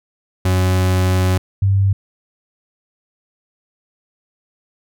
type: tone pair in turn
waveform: 40% pulse / sine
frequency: 92.5 / 98 Hz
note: F#2 / G2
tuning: 0 / 0 cents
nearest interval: minor second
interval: 100 cents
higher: second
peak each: -12 / -11 dBFS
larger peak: second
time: 0.45-1.38 / 1.62-1.93 s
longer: first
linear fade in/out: 5 ms
effects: none